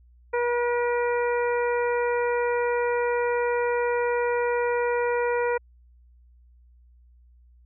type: harmonic tone with a mistuned harmonic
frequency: 481.4 Hz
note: B4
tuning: 44 cents flat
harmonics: 1 / 2 / 3 / 4 / 5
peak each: -23 / -29 / -33 / -35 / -37 dBFS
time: 0.33-5.58 s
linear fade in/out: 10 ms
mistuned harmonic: 5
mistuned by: -18 cents
effects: added 60 Hz sine -52 dBFS peak until 7.65 s